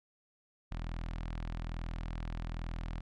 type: tone with notch filter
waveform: sawtooth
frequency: 41.17 Hz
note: E1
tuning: 1 cent flat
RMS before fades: -39 dBFS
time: 0.71-3.01 s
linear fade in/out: 10 ms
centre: 430 Hz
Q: 1.3
effects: low-pass 4000 Hz 12 dB/octave